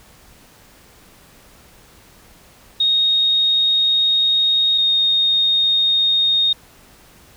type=tone pair in turn; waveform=sine; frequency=3729 / 3703 Hz; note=A#7 / A#7; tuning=0 / -12 cents; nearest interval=unison; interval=12 cents; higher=first; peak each=-13 dBFS; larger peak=neither; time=2.8-4.78 / 4.78-6.53 s; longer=first; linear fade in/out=5 ms; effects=pink hiss -48 dBFS RMS until 7.36 s